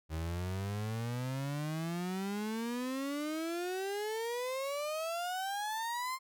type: exponential sweep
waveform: 35% pulse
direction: up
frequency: 77.78 to 1061 Hz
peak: -33 dBFS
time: 0.09-6.19 s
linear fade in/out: 50 ms
effects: none